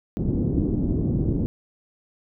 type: low-pass noise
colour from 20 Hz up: white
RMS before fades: -23 dBFS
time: 0.17-1.46 s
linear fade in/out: 0 ms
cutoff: 300 Hz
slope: 24 dB/octave
effects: none

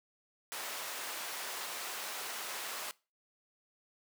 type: high-pass noise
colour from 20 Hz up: pink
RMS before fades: -41 dBFS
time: 0.52-2.91 s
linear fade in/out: 0 ms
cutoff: 720 Hz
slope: 12 dB/octave
effects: noise-tail reverb RT60 0.3 s tail -22 dB re dry

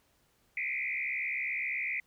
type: tone with frequency modulation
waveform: sine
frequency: 2229 Hz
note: C#7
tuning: 9 cents sharp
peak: -31 dBFS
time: 0.57-2 s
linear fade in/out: 2 ms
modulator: 67.7 Hz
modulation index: 3.6
effects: pink hiss -70 dBFS RMS until 2.06 s

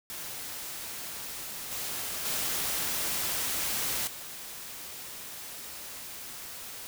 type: noise with level steps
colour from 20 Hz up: white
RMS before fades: -39 / -35 / -31 / -42 dBFS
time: 0.1-6.87 s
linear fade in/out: 0 ms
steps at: 1.71 / 2.25 / 4.07 s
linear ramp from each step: 5 ms
effects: none

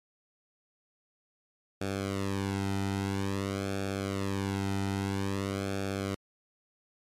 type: tone with flanger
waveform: sawtooth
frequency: 98 Hz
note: G2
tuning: in tune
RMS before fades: -32 dBFS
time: 1.81-6.15 s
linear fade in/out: 5 ms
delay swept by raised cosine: 1 to 1.8 ms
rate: 0.5 Hz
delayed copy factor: -1
effects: low-pass 11000 Hz 12 dB/octave + MP3 96 kbps

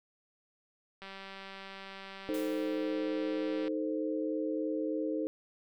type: click train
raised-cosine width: 0.3 ms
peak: -30 dBFS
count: 517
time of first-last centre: 1.02-3.68 s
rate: 194 Hz
type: chord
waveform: sine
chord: A diminished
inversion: second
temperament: equal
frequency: 311.1 / 440 / 523.3 Hz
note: Eb4 / A4 / C5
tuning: 0 / 0 / 0 cents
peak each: -33 / -37 / -37 dBFS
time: 2.29-5.27 s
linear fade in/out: 0 ms
type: noise with exponential decay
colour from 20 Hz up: white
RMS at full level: -47 dBFS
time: 2.34-3.08 s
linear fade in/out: 1 ms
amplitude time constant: 160 ms
effects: none

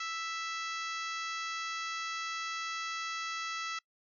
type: harmonic tone with a mistuned harmonic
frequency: 659.3 Hz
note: E5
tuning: in tune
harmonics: 2 / 3 / 4 / 5 / 6 / 7 / 8 / 9 / 10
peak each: -38 / -42 / -44 / -46 / -48 / -49 / -50 / -51 / -52 dBFS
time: 0-3.79 s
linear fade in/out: 5 ms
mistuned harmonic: 6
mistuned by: +21 cents
effects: noise-tail reverb RT60 0.1 s tail -24 dB re dry

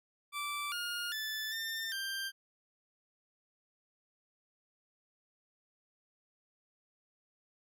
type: tone with pitch steps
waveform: 20% pulse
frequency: 1166 / 1423 / 1747 / 1802 / 1580 Hz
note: D6 / F6 / A6 / A6 / G6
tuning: -13 / +32 / -13 / +41 / +13 cents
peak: -31 dBFS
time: 0.32-2.32 s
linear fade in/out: 50 ms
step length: 400 ms
effects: none

